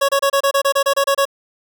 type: tone bursts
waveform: 25% pulse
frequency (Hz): 554.4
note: C#5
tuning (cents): 0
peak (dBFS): -9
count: 12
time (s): 0.01-1.254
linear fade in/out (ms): 10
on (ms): 78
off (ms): 28
effects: none